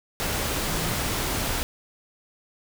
sine tone in noise, 163 Hz, E3, 19 cents flat, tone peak -33 dBFS, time 0.69-0.92 s, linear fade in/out 0 ms, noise pink, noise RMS -27 dBFS, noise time 0.2-1.63 s, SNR -9 dB, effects none

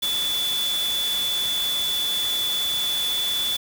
sine tone in noise, 3461 Hz, A7, 29 cents flat, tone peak -22 dBFS, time 0.02-3.57 s, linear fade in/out 10 ms, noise white, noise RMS -31 dBFS, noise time 0.02-3.57 s, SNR +6 dB, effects none

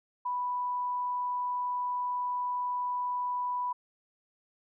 sine tone, 987.8 Hz, B5, in tune, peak -29 dBFS, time 0.25-3.73 s, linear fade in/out 10 ms, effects none

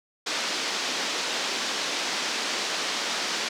white band-pass noise, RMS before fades -29 dBFS, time 0.26-3.49 s, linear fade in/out 10 ms, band 220 to 5700 Hz, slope 24 dB/octave, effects none

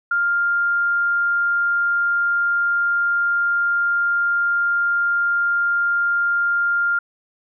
sine tone, 1400 Hz, F6, 4 cents sharp, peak -16 dBFS, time 0.11-6.99 s, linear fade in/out 5 ms, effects none

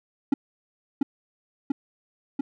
triangle tone with echo, 277.2 Hz, C#4, in tune, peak -14 dBFS, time 0.32-0.34 s, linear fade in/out 5 ms, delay 690 ms, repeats 3, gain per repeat -2 dB, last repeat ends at 2.41 s, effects none

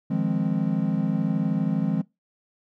triangle chord, F minor seventh, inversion third, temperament equal, 155.56 / 174.61 / 207.7 / 261.6 Hz, Eb3 / F3 / Ab3 / C4, 0 / 0 / 0 / 0 cents, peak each -26 / -24 / -24 / -27 dBFS, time 0.1-2.02 s, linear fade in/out 10 ms, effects noise-tail reverb RT60 0.2 s tail -21 dB re dry

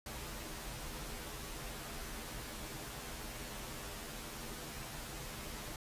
pink noise with comb filter, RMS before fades -45 dBFS, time 0.06-5.76 s, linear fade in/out 2 ms, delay 11 ms, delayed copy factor -0.95, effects resampled to 32000 Hz

